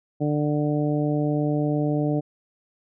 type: harmonic tone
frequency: 148.5 Hz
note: D3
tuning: 20 cents sharp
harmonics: 1 / 2 / 3 / 4 / 5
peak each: -24 / -24 / -30 / -30 / -35 dBFS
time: 0.2-2.21 s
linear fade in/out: 20 ms
effects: none